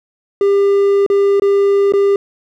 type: tone with dropouts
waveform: triangle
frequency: 399.2 Hz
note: G4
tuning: 32 cents sharp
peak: -7 dBFS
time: 0.41-2.16 s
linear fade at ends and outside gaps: 2 ms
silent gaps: 1.064-1.1 / 1.398-1.42 / 1.923-1.936 s
effects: none